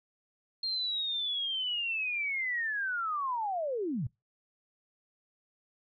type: linear sweep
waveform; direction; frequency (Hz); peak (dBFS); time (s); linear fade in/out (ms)
sine; down; 4228 to 100.3; -30; 0.63-4.07; 5
effects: noise-tail reverb RT60 0.2 s tail -23 dB re dry